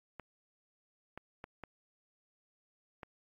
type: clicks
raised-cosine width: 0.5 ms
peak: -29 dBFS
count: 5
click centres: 0.197 / 1.176 / 1.441 / 1.637 / 3.032 s
effects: AAC 32 kbps